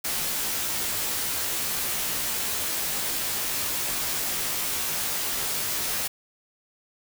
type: noise with comb filter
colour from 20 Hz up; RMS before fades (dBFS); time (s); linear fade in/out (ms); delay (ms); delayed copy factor
white; -28; 0.04-6.08; 10; 16; -0.75
effects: none